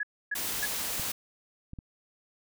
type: tone bursts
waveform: sine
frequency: 1683 Hz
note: G#6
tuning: 23 cents sharp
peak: -28 dBFS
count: 3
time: 0-0.656 s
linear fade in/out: 5 ms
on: 32 ms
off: 280 ms
type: noise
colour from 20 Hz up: white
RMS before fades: -33 dBFS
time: 0.35-1.12 s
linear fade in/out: 5 ms
type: clicks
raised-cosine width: 5 ms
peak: -29 dBFS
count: 3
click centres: 0.997 / 1.734 / 1.788 s
effects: none